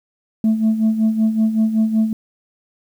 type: tone with tremolo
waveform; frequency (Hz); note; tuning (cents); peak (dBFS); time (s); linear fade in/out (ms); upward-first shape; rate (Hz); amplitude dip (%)
sine; 220; A3; 0; -9; 0.44-2.13; 2; sine; 5.3; 70
effects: tanh soft clip ceiling -10 dBFS + 8-bit